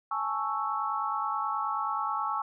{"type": "chord", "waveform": "sine", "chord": "A major seventh", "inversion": "third", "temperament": "equal", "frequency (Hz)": [830.6, 880, 1108.7, 1318.5], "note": ["G#5", "A5", "C#6", "E6"], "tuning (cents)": [0, 0, 0, 0], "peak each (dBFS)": [-35, -35, -32, -33], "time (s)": [0.11, 2.42], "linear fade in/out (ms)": 5, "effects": []}